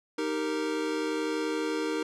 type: chord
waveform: square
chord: Eb major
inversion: none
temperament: equal with one note detuned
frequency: 311.1 / 392 / 463.5 Hz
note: Eb4 / G4 / Bb4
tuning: 0 / 0 / -10 cents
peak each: -32 / -36 / -33 dBFS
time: 0.18-2.03 s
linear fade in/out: 5 ms
effects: low-pass 7000 Hz 12 dB/octave